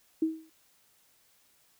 sine tone with exponential decay, 319.6 Hz, D#4, 47 cents sharp, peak -21 dBFS, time 0.22-0.5 s, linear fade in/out 5 ms, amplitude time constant 60 ms, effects white hiss -66 dBFS RMS until 1.79 s

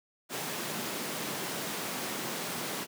pink high-pass noise, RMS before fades -36 dBFS, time 0.29-2.87 s, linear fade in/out 50 ms, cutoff 160 Hz, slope 24 dB/octave, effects none

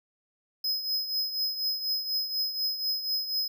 square tone with tremolo, 5080 Hz, D#8, 35 cents sharp, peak -25 dBFS, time 0.64-3.48 s, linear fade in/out 5 ms, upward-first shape triangle, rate 4.1 Hz, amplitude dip 70%, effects none

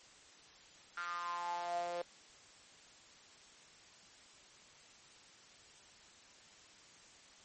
sawtooth tone with high-pass filter sweep, 173.9 Hz, F3, 7 cents flat, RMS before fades -40 dBFS, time 0.97-2.02 s, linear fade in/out 5 ms, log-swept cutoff 1400 to 550 Hz, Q 9, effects white hiss -60 dBFS RMS until 7.44 s + MP3 32 kbps

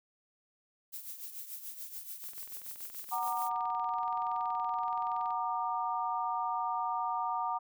violet noise with tremolo, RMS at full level -41 dBFS, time 0.92-3.5 s, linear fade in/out 20 ms, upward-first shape triangle, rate 6.9 Hz, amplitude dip 70%
click train, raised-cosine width 0.3 ms, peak -38 dBFS, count 66, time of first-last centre 2.24-5.306 s, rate 21.2 Hz
sine chord, Gb augmented, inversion none, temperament equal with one note detuned, 740 / 932.3 / 1197.3 Hz, Gb5 / Bb5 / D6, 0 / 0 / +33 cents, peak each -36 / -34 / -36 dBFS, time 3.11-7.59 s, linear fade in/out 20 ms
effects none

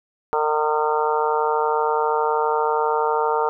harmonic tone, 152.4 Hz, D#3, 36 cents flat, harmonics 3 / 4 / 5 / 6 / 7 / 8 / 9, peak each -22 / -30 / -27 / -22 / -33 / -27 / -30 dBFS, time 0.33-3.49 s, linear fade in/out 0 ms, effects none

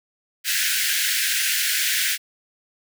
pink high-pass noise, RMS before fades -22 dBFS, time 0.44-2.18 s, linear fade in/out 50 ms, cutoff 1500 Hz, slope 96 dB/octave, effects none

